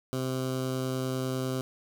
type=tone with notch filter; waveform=15% pulse; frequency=130 Hz; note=C3; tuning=11 cents flat; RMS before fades=-31 dBFS; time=0.13-1.61 s; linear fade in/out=0 ms; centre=2000 Hz; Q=1.5; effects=none